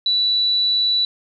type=tone; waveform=sine; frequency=3951 Hz; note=B7; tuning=in tune; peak=-15 dBFS; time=0.06-1.05 s; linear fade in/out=2 ms; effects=none